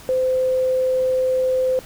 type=tone; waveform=sine; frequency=515 Hz; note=C5; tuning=28 cents flat; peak=-16 dBFS; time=0.09-1.79 s; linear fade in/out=0 ms; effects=pink hiss -42 dBFS RMS until 1.85 s